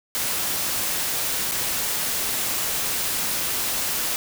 white noise with dropouts, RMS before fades -25 dBFS, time 0.15-4.16 s, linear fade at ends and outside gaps 0 ms, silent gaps 1.513-1.519 s, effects none

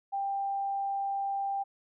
sine tone, 791 Hz, G5, 15 cents sharp, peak -29 dBFS, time 0.12-1.64 s, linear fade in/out 20 ms, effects none

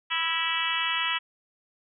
harmonic tone with a mistuned harmonic, 329.6 Hz, E4, in tune, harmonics 3 / 4 / 5 / 6 / 7 / 8 / 9 / 10, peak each -34 / -33 / -37 / -32 / -35 / -32 / -31 / -33 dBFS, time 0.1-1.19 s, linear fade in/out 20 ms, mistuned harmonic 6, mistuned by -28 cents, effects none

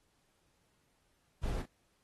brown noise with echo, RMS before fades -36 dBFS, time 1.43-1.62 s, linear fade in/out 5 ms, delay 37 ms, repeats 1, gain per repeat -9 dB, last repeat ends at 1.657 s, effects pink hiss -75 dBFS RMS until 2.03 s + AAC 32 kbps

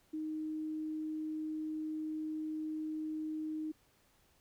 sine tone, 311.1 Hz, D#4, in tune, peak -36 dBFS, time 0.13-3.72 s, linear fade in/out 10 ms, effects pink hiss -70 dBFS RMS until 4.4 s

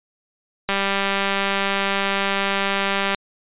click train, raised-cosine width 0.3 ms, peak -5 dBFS, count 485, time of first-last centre 0.69-3.147 s, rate 197 Hz, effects resampled to 8000 Hz

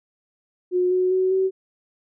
sine tone with pitch steps, 361.7 / 367.6 / 373.6 / 379.7 Hz, F#4 / F#4 / F#4 / F#4, -39 / -11 / +17 / +45 cents, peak -17 dBFS, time 0.71-1.51 s, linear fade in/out 50 ms, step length 200 ms, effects none

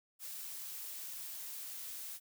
blue noise, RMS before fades -45 dBFS, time 0.19-2.2 s, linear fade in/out 50 ms, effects none

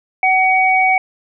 sine tone pair together, 752.2 / 2254 Hz, F#5 / C#7, +28 / +28 cents, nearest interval octave + perfect fifth, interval 1900 cents, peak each -13 dBFS, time 0.23-0.98 s, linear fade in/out 2 ms, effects none

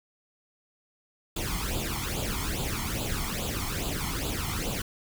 pink noise with flanger, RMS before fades -31 dBFS, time 1.36-4.82 s, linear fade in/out 5 ms, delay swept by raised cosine 0.26 to 0.95 ms, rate 2.4 Hz, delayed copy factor +0.75, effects none

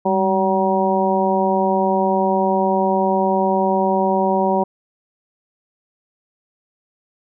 harmonic tone with a mistuned harmonic, 190 Hz, F#3, 46 cents sharp, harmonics 1 / 2 / 3 / 4 / 5, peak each -21 / -21 / -21 / -21 / -21 dBFS, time 0.05-4.64 s, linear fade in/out 10 ms, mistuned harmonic 1, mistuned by +59 cents, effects none

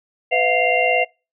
sine tone cluster, 502 / 656 / 714 / 2102 / 2761 Hz, B4 / E5 / F5 / C7 / F7, +28 / -9 / +38 / +7 / -20 cents, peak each -21 dBFS, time 0.31-1.05 s, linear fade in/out 20 ms, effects noise-tail reverb RT60 0.3 s tail -26 dB re dry

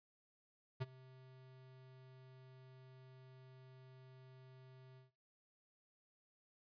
square tone with ADSR envelope, 130 Hz, C3, 11 cents flat, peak -37 dBFS, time 0.8-5.11 s, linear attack 19 ms, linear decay 29 ms, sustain -22 dB, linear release 140 ms, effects noise-tail reverb RT60 0.3 s tail -20 dB re dry + resampled to 11025 Hz

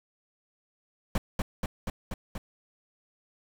brown noise with echo, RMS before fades -26 dBFS, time 1.15-1.18 s, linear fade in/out 2 ms, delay 240 ms, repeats 5, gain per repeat -2 dB, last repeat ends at 2.38 s, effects none

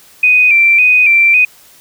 sine tone with vibrato, 2421 Hz, D#7, 48 cents flat, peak -5 dBFS, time 0.23-1.45 s, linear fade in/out 5 ms, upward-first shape square, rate 1.8 Hz, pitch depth 51 cents each way, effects white hiss -43 dBFS RMS until 1.8 s

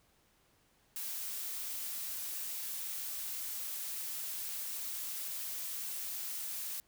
blue noise, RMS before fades -40 dBFS, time 0.96-6.8 s, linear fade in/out 0 ms, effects pink hiss -70 dBFS RMS until 6.87 s

